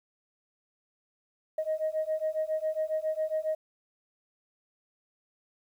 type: beating tone pair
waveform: sine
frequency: 623 / 630.3 Hz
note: D#5 / D#5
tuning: +2 / +22 cents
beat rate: 7.3 Hz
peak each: -30 dBFS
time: 1.58-3.55 s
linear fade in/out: 5 ms
effects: tanh soft clip ceiling -22 dBFS + 10-bit